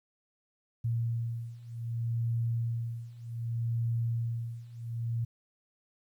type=beating tone pair; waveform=sine; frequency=115.9 / 116.55 Hz; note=A#2 / A#2; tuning=-10 / 0 cents; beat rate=0.65 Hz; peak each=-34 / -32 dBFS; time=0.84-5.25 s; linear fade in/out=10 ms; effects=11-bit